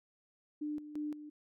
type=tone with tremolo; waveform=sine; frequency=299.2 Hz; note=D4; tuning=32 cents sharp; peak=-35 dBFS; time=0.61-1.3 s; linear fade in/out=10 ms; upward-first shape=square; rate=2.9 Hz; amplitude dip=70%; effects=none